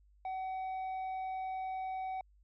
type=tone with tanh clipping; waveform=sine; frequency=755 Hz; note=F#5; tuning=35 cents sharp; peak=-37 dBFS; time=0.25-2.21 s; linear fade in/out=2 ms; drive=5 dB; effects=added 50 Hz sine -62 dBFS peak until 2.43 s